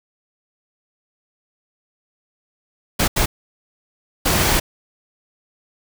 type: noise bursts at uneven times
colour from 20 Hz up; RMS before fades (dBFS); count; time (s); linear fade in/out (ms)
pink; -17; 3; 2.99-3.08 / 3.16-3.26 / 4.25-4.6; 10
effects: none